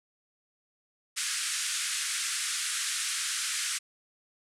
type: band-pass noise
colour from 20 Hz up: white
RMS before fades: -32 dBFS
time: 1.16-3.79 s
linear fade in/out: 20 ms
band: 1300 to 10000 Hz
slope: 48 dB/octave
effects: none